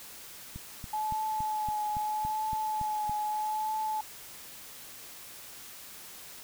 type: click train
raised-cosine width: 5 ms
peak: -28 dBFS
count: 10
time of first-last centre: 0.56-3.095 s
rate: 3.55 Hz
type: tone with vibrato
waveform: sine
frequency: 856 Hz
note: A5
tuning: 48 cents flat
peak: -29 dBFS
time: 0.93-4.01 s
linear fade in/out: 5 ms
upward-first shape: triangle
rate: 0.79 Hz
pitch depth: 28 cents each way
effects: white hiss -47 dBFS RMS until 6.43 s